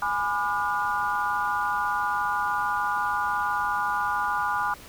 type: chord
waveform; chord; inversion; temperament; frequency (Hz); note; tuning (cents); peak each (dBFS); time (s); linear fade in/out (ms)
sine; G# diminished seventh; none; just; 830.6 / 996.7 / 1196.1 / 1435.3; G#5 / B5 / D6 / F6; 0 / +16 / +31 / +47; -29; 0.02-4.74; 2
effects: pink hiss -46 dBFS RMS until 4.88 s